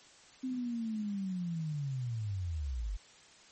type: linear sweep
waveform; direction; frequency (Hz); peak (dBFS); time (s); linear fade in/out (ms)
sine; down; 261.6 to 44.31; -33; 0.43-2.97; 10
effects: white hiss -58 dBFS RMS until 3.51 s + MP3 32 kbps